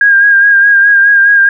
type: tone with vibrato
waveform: sine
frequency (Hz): 1620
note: G#6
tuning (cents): -43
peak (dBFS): -3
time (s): 0.01-1.49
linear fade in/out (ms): 2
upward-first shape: sine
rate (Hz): 4.8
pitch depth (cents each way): 34
effects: none